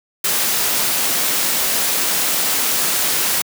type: noise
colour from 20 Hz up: white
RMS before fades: -18 dBFS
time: 0.24-3.42 s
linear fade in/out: 5 ms
effects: high-pass 150 Hz 12 dB/octave